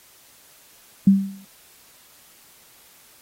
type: tone with exponential decay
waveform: sine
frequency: 195.3 Hz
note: G3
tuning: 6 cents flat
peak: -7 dBFS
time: 1.07-1.45 s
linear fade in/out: 5 ms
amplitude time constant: 81 ms
effects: white hiss -52 dBFS RMS until 3.21 s + AAC 48 kbps